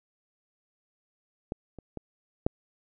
clicks, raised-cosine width 2 ms, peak -18 / -29 / -23 / -10 dBFS, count 4, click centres 1.521 / 1.787 / 1.973 / 2.465 s, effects none

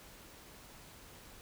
silence, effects pink hiss -55 dBFS RMS until 1.41 s

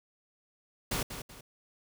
pink noise with echo, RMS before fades -32 dBFS, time 0.91-1.03 s, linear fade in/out 5 ms, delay 190 ms, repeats 2, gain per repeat -9 dB, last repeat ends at 1.41 s, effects none

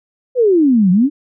sine exponential two-way sweep, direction down then up, 523.3 to 174.61 to 306.3 Hz, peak -8 dBFS, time 0.35-1.1 s, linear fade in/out 50 ms, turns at 0.91 s, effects none

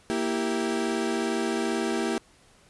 35% pulse chord, E diminished, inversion second, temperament equal, 233.1 / 329.6 / 392 Hz, Bb3 / E4 / G4, 0 / 0 / 0 cents, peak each -28 dBFS, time 0.1-2.18 s, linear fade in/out 0 ms, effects pink hiss -58 dBFS RMS until 2.69 s + resampled to 24000 Hz

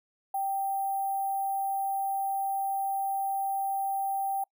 sine tone with sample-and-hold, 784 Hz, G5, in tune, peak -27 dBFS, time 0.34-4.44 s, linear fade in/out 5 ms, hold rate 11025 Hz, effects noise-tail reverb RT60 0.1 s tail -26 dB re dry

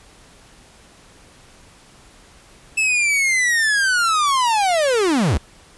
45% pulse linear sweep, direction down, 2637 to 50.4 Hz, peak -15 dBFS, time 2.77-5.38 s, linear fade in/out 10 ms, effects pink hiss -48 dBFS RMS until 5.77 s + resampled to 24000 Hz

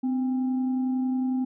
sine tone with frequency modulation, 256.5 Hz, C4, 34 cents flat, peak -23 dBFS, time 0.03-1.45 s, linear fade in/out 10 ms, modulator 544 Hz, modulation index 0.23, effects none

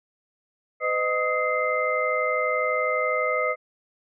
sine tone cluster, 506 / 618 / 1259 / 2081 Hz, B4 / D#5 / D#6 / C7, +42 / -12 / +20 / -10 cents, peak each -27 dBFS, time 0.8-3.56 s, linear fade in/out 50 ms, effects none

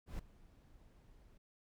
brown noise with ADSR envelope, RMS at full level -41 dBFS, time 0.06-1.38 s, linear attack 130 ms, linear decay 6 ms, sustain -21 dB, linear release 9 ms, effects none

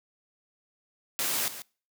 white noise with echo, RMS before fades -29 dBFS, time 1.19-1.48 s, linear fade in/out 0 ms, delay 140 ms, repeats 1, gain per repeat -12 dB, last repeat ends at 1.62 s, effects noise-tail reverb RT60 0.4 s tail -24 dB re dry + high-pass 150 Hz 12 dB/octave

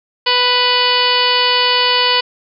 harmonic tone with a mistuned harmonic, 494.4 Hz, B4, 2 cents sharp, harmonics 1 / 2 / 3 / 4 / 5 / 6 / 7 / 8 / 9 / 10, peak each -21 / -17 / -24 / -22 / -22 / -16 / -25 / -27 / -18 / -26 dBFS, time 0.26-2.21 s, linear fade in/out 10 ms, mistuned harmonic 8, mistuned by -28 cents, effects none

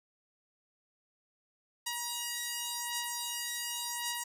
5% pulse beating tone pair, 954 / 954.9 Hz, A#5 / A#5, +40 / +41 cents, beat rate 0.9 Hz, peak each -24 / -28 dBFS, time 1.86-4.24 s, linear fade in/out 10 ms, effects none

